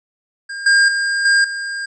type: tone with level steps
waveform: square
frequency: 1609 Hz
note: G6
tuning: 45 cents sharp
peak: -26 / -10 / -17 / -11 / -23 dBFS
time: 0.49-1.86 s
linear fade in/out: 10 ms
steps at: 0.66 / 0.88 / 1.25 / 1.44 s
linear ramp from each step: 5 ms
effects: resampled to 22050 Hz